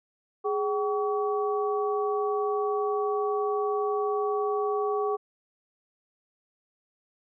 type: tone cluster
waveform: sine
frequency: 415.9 / 766 / 1133 Hz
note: G#4 / G5 / C#6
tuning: +2 / -40 / +37 cents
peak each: -26 / -32 / -32 dBFS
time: 0.44-5.17 s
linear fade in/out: 20 ms
effects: none